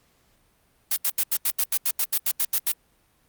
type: noise bursts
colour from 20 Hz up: blue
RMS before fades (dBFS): -22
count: 14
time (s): 0.91-2.72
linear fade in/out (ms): 5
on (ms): 55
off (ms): 80
effects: pink hiss -64 dBFS RMS until 3.28 s + Opus 48 kbps